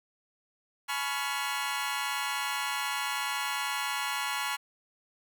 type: chord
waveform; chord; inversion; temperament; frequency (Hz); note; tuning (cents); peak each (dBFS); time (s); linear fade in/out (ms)
20% pulse; C# dominant seventh; second; equal with one note detuned; 849 / 987.8 / 1108.7 / 1396.9; G#5 / B5 / C#6 / E#6; +38 / 0 / 0 / 0; -31; 0.88-4.57; 20
effects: none